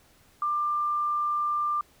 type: tone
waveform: sine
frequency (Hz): 1190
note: D6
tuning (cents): +22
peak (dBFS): -24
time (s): 0.42-1.81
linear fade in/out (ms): 2
effects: pink hiss -60 dBFS RMS until 2 s